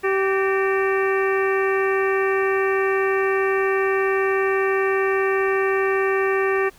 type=harmonic tone with a mistuned harmonic; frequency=387.5 Hz; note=G4; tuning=20 cents flat; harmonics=1 / 2 / 3 / 4 / 5 / 6 / 7; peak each=-19 / -30 / -27 / -33 / -26 / -31 / -36 dBFS; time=0.03-6.7 s; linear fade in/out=20 ms; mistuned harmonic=5; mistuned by=-99 cents; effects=pink hiss -51 dBFS RMS until 6.78 s